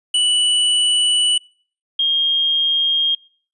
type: tone pair in turn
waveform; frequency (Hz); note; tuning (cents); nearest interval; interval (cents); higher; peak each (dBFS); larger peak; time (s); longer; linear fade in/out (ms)
square / sine; 2960 / 3231; F#7 / G#7; 0 / -48; major second; 152; second; -14; neither; 0.14-1.38 / 1.99-3.15; first; 5
effects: noise-tail reverb RT60 0.5 s tail -26 dB re dry + resampled to 24000 Hz